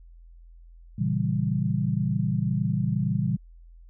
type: chord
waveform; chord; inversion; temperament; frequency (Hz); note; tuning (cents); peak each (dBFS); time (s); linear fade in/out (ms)
sine; A# diminished seventh; none; equal; 116.54 / 138.59 / 164.81 / 196; A#2 / C#3 / E3 / G3; 0 / 0 / 0 / 0; -28; 0.98-3.37; 10
effects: added 42 Hz sine -46 dBFS peak until 3.89 s